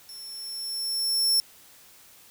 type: tone with level ramp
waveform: sawtooth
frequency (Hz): 5400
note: E8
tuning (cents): +41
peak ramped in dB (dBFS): -38 to -16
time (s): 0.09-1.4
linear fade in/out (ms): 0
effects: white hiss -53 dBFS RMS until 2.3 s